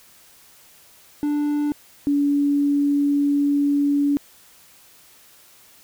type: tone pair in turn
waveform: triangle / sine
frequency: 293.8 / 285.9 Hz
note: D4 / D4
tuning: +1 / -46 cents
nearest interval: unison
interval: 47 cents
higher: first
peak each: -17 / -16 dBFS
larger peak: second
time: 1.23-1.72 / 2.07-4.17 s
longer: second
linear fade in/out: 0 ms
effects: white hiss -51 dBFS RMS until 5.83 s